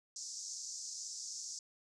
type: band-pass noise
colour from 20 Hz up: white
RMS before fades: -45 dBFS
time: 0.16-1.59 s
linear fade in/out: 2 ms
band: 5100 to 7100 Hz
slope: 48 dB/octave
effects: none